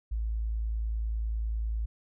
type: tone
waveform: sine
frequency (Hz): 55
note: A1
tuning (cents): 0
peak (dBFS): -28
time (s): 0.11-1.86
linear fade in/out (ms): 10
effects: none